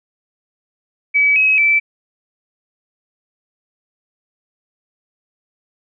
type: tone with pitch steps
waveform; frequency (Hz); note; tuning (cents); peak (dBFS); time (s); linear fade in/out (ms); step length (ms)
sine; 2285 / 2552 / 2322; D7 / D#7 / D7; -48 / +43 / -20; -10; 1.14-1.8; 20; 220
effects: none